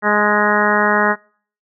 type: harmonic tone with a mistuned harmonic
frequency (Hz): 208.4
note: G#3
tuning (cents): +6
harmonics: 1 / 2 / 3 / 4 / 5 / 6 / 7 / 8 / 9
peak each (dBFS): -21 / -21 / -21 / -21 / -21 / -21 / -21 / -21 / -21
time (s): 0.02-1.16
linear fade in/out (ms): 50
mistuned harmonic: 4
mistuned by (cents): +16
effects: noise-tail reverb RT60 0.5 s tail -26 dB re dry